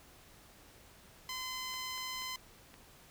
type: tone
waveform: 10% pulse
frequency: 1026 Hz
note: C6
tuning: 34 cents flat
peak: -30 dBFS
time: 1.29-2.36 s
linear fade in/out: 2 ms
type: clicks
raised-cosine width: 0.3 ms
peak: -37 dBFS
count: 4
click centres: 1.74 / 1.978 / 2.221 / 2.741 s
effects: pink hiss -59 dBFS RMS until 3.1 s